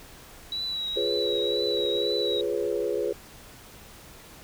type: tone with vibrato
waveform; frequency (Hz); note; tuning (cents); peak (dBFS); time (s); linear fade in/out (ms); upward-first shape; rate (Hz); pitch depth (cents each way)
sine; 3903; B7; -21; -28; 0.52-2.41; 2; triangle; 2; 40
type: chord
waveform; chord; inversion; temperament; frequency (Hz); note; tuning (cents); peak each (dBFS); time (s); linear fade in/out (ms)
sine; C# dominant seventh; first; equal; 349.2 / 415.3 / 493.9 / 554.4; E#4 / G#4 / B4 / C#5; 0 / 0 / 0 / 0; -32 / -28 / -30 / -33; 0.96-3.13; 10
effects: pink hiss -48 dBFS RMS until 4.43 s